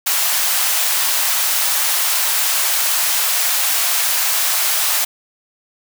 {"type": "high-pass noise", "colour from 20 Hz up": "white", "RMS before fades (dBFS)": -17, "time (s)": [0.06, 5.05], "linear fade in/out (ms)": 10, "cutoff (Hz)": 650, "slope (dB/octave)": 24, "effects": []}